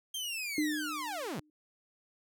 sawtooth linear sweep, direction down, 3200 to 110 Hz, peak -32 dBFS, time 0.14-1.4 s, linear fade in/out 5 ms
sine tone with exponential decay, 303.3 Hz, D#4, 44 cents flat, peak -26 dBFS, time 0.58-1.5 s, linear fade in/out 2 ms, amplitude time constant 200 ms
effects none

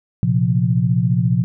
sine chord, Bb suspended second, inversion none, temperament just, 116.54 / 131.11 / 174.81 Hz, Bb2 / C3 / F3, 0 / +4 / +2 cents, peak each -18 dBFS, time 0.23-1.44 s, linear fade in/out 0 ms, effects none

